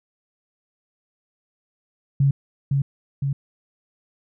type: tone with echo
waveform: sine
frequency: 138.59 Hz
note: C#3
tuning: in tune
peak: -14 dBFS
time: 2.2-2.31 s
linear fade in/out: 5 ms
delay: 510 ms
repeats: 2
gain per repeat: -3 dB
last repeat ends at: 3.33 s
effects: none